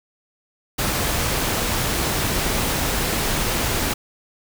pink noise, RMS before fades -22 dBFS, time 0.78-3.94 s, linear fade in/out 10 ms, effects none

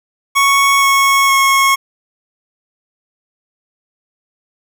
25% pulse tone with pitch steps, 1108.7 / 1100.4 / 1092.2 Hz, C#6 / C#6 / C#6, 0 / -13 / -26 cents, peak -5 dBFS, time 0.35-1.76 s, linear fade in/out 20 ms, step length 470 ms, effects none

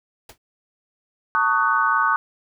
pink noise with exponential decay, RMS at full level -36 dBFS, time 0.29-0.38 s, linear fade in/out 5 ms, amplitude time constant 19 ms
sine chord, D# half-diminished seventh, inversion second, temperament just, 896 / 1120.1 / 1244.5 / 1493.4 Hz, A5 / C#6 / D#6 / F#6, +31 / +18 / 0 / +16 cents, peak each -24 / -21 / -22 / -21 dBFS, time 1.35-2.16 s, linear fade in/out 0 ms
effects none

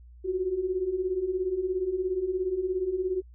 sine beating tone pair, 357.3 / 374.3 Hz, F4 / F#4, +40 / +20 cents, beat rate 17 Hz, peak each -32 / -27 dBFS, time 0.24-3.22 s, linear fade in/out 20 ms, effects added 60 Hz sine -47 dBFS peak until 3.34 s

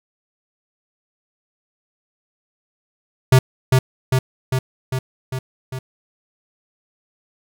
square tone with echo, 130 Hz, C3, 11 cents flat, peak -8 dBFS, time 3.32-3.39 s, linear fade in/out 5 ms, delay 400 ms, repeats 6, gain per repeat -3 dB, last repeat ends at 5.79 s, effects none

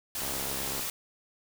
white noise, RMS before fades -34 dBFS, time 0.15-0.9 s, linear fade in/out 2 ms
click train, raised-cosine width 1 ms, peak -25 dBFS, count 40, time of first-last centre 0.22-0.794 s, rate 67.9 Hz
effects none

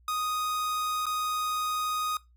45% pulse tone with dropouts, 1244.5 Hz, D#6, in tune, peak -28 dBFS, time 0.08-2.17 s, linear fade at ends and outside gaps 2 ms, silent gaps 1.057-1.065 s, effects noise-tail reverb RT60 0.2 s tail -20 dB re dry + added 60 Hz sine -57 dBFS peak until 2.36 s

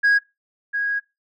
sine tone pair in turn, 1648 / 1648 Hz, G#6 / G#6, -14 / -14 cents, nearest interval unison, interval 0 cents, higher neither, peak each -11 / -20 dBFS, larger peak first, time 0.03-0.19 / 0.73-1 s, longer second, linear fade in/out 20 ms, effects noise-tail reverb RT60 0.2 s tail -18 dB re dry + tanh soft clip ceiling -12 dBFS

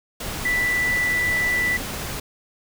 sine tone in noise, 1975.5 Hz, B6, in tune, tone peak -19 dBFS, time 0.45-1.77 s, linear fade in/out 5 ms, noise pink, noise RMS -30 dBFS, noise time 0.2-2.2 s, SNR +8 dB, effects none

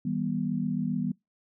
sine tone cluster, 160 / 196 / 243.1 Hz, D#3 / G3 / B3, +49 / 0 / -27 cents, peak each -32 / -31 / -30 dBFS, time 0.05-1.12 s, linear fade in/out 5 ms, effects noise-tail reverb RT60 0.2 s tail -25 dB re dry

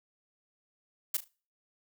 blue noise with echo, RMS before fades -29 dBFS, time 1.14-1.17 s, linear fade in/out 5 ms, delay 37 ms, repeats 3, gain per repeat -12 dB, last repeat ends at 1.281 s, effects noise-tail reverb RT60 0.4 s tail -25 dB re dry

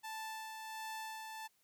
sawtooth tone with tremolo, 880 Hz, A5, in tune, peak -38 dBFS, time 0.03-1.48 s, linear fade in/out 20 ms, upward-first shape sine, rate 1.4 Hz, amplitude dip 35%, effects white hiss -75 dBFS RMS until 1.63 s

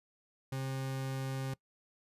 40% pulse tone, 133.5 Hz, C3, 35 cents sharp, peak -34 dBFS, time 0.52-1.54 s, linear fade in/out 5 ms, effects noise-tail reverb RT60 0.1 s tail -22 dB re dry + resampled to 32000 Hz

